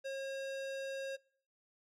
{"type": "tone", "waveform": "square", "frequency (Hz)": 541, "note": "C#5", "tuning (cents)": -42, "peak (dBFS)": -39, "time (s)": [0.04, 1.17], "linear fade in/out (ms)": 20, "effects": ["noise-tail reverb RT60 0.6 s tail -25 dB re dry", "low-pass 7000 Hz 12 dB/octave"]}